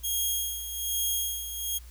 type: tone with tremolo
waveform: 5% pulse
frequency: 3259 Hz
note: G#7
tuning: 33 cents flat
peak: -17 dBFS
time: 0.03-1.79 s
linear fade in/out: 20 ms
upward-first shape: sine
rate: 1.2 Hz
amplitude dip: 65%
effects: added 60 Hz sine -44 dBFS peak until 1.9 s + white hiss -56 dBFS RMS until 1.9 s